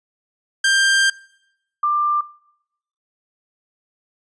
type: tone pair in turn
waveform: sawtooth / sine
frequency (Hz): 1586 / 1188.2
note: G6 / D6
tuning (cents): +20 / +20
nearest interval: perfect fourth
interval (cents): 500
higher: first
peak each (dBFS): -10 / -15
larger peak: first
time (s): 0.64-1.1 / 1.83-2.21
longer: first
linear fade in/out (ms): 5
effects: noise-tail reverb RT60 0.8 s tail -23 dB re dry + resampled to 22050 Hz